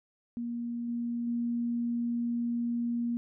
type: tone with level steps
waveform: sine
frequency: 236.8 Hz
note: A#3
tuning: 27 cents sharp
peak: -32 / -30 / -28 dBFS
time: 0.37-3.17 s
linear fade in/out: 0 ms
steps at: 0.88 / 1.27 s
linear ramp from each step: 5 ms
effects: none